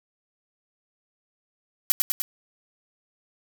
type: noise with echo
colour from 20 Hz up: blue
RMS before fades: -18 dBFS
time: 1.9-1.92 s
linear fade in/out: 0 ms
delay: 100 ms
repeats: 3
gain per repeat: -3 dB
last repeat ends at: 2.22 s
effects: none